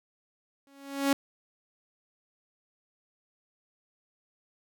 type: tone with exponential growth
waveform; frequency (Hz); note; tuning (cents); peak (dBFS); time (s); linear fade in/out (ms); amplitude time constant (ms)
sawtooth; 277.2; C#4; 0; -16; 0.67-1.13; 1; 99
effects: none